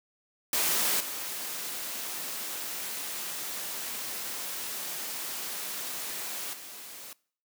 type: noise with level steps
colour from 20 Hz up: white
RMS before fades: -27 / -36 / -44 dBFS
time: 0.53-7.13 s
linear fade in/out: 2 ms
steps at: 1 / 6.53 s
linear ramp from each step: 5 ms
effects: noise-tail reverb RT60 0.5 s tail -23 dB re dry + high-pass 200 Hz 12 dB/octave